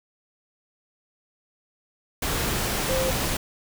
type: tone in noise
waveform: sine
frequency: 523.3 Hz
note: C5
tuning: in tune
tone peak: -24 dBFS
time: 2.89-3.11 s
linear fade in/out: 5 ms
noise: pink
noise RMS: -26 dBFS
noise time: 2.22-3.37 s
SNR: -1 dB
effects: none